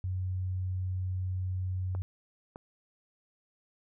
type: tone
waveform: sine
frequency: 92.5 Hz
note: F#2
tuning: in tune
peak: -30 dBFS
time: 0.04-2.02 s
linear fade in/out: 0 ms
type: clicks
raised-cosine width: 1 ms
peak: -29 dBFS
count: 2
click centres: 1.95 / 2.559 s
effects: none